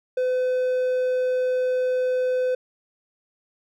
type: tone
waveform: triangle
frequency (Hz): 507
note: B4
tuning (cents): +45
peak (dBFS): -18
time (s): 0.17-2.55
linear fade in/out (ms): 5
effects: none